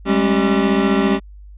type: tone cluster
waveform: square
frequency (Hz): 194.9 / 209.8 / 272.4 / 388.2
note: G3 / G#3 / C#4 / G4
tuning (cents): -10 / +18 / -30 / -17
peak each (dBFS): -20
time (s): 0.05-1.2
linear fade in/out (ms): 50
effects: added 50 Hz sine -36 dBFS peak until 1.57 s + resampled to 8000 Hz